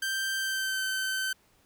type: tone with pitch glide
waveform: sawtooth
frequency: 1568 to 1538.4 Hz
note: G6 to G6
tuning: 0 to -33 cents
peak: -25 dBFS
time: 0.02-1.33 s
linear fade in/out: 5 ms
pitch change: -33 cents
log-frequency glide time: 0.36-0.82 s
effects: pink hiss -65 dBFS RMS until 1.65 s